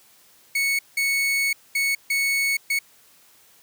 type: tone bursts at uneven times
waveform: 40% pulse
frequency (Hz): 2214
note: C#7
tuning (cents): -3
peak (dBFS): -19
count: 5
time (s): 0.55-0.79 / 0.97-1.53 / 1.75-1.95 / 2.1-2.57 / 2.7-2.79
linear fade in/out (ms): 5
effects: white hiss -55 dBFS RMS until 3.62 s + high-pass 80 Hz 12 dB/octave